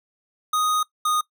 square tone pair in turn, 1244.5 / 1235.2 Hz, D#6 / D#6, 0 / -13 cents, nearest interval unison, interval 13 cents, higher first, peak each -20 dBFS, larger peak neither, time 0.53-0.83 / 1.05-1.21 s, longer first, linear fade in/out 5 ms, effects noise-tail reverb RT60 0.1 s tail -20 dB re dry

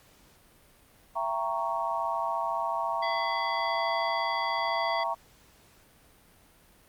sine chord, E diminished seventh, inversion none, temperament equal with one note detuned, 670 / 784 / 932.3 / 1108.7 Hz, E5 / G5 / Bb5 / Db6, +28 / 0 / 0 / 0 cents, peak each -33 / -36 / -31 / -33 dBFS, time 1.15-5.15 s, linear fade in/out 20 ms
harmonic tone, 671 Hz, E5, 31 cents sharp, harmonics 1 / 3 / 5 / 7, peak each -42 / -34 / -39 / -40 dBFS, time 3.02-5.04 s, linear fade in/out 10 ms
effects pink hiss -59 dBFS RMS until 6.88 s + Opus 48 kbps

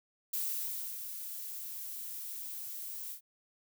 violet noise with ADSR envelope, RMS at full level -34 dBFS, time 0.33-3.21 s, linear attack 7 ms, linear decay 620 ms, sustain -8 dB, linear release 95 ms, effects none

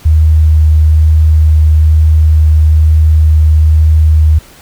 sine tone with vibrato, 77.78 Hz, D#2, in tune, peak -3 dBFS, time 0.05-4.39 s, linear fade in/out 10 ms, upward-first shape sine, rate 1.1 Hz, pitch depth 9 cents each way, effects pink hiss -38 dBFS RMS until 4.61 s

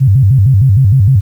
sine tone with vibrato, 114.6 Hz, A#2, 29 cents flat, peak -4 dBFS, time 0-1.21 s, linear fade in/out 20 ms, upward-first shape square, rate 6.5 Hz, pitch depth 270 cents each way, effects 7-bit

